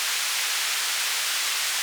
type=band-pass noise; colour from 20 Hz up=pink; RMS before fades=-26 dBFS; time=0-1.82 s; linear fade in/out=0 ms; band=1800 to 9500 Hz; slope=12 dB/octave; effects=none